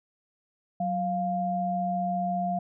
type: tone pair together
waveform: sine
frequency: 185.41 / 700 Hz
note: F#3 / F5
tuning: +4 / +4 cents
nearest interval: octave + major seventh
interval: 2300 cents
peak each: -30 / -27 dBFS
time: 0.8-2.59 s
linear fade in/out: 5 ms
effects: none